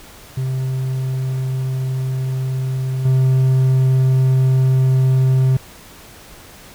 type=tone with level steps; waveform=triangle; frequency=130.81 Hz; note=C3; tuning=in tune; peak=-16 / -9 dBFS; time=0.37-5.57 s; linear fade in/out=5 ms; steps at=3.05 s; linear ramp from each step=5 ms; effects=pink hiss -41 dBFS RMS until 6.74 s